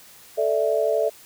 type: chord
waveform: sine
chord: A suspended fourth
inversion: none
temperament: equal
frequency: 440 / 587.3 / 659.3 Hz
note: A4 / D5 / E5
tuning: 0 / 0 / 0 cents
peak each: -23 dBFS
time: 0.37-1.1 s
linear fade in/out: 20 ms
effects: white hiss -48 dBFS RMS until 1.25 s